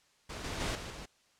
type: noise with level steps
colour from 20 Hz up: pink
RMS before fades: -42 / -38 / -34 / -42 / -45 dBFS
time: 0.29-1.06 s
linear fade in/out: 10 ms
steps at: 0.44 / 0.6 / 0.75 / 0.9 s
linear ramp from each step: 2 ms
effects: white hiss -68 dBFS RMS until 1.39 s + low-pass 7000 Hz 12 dB/octave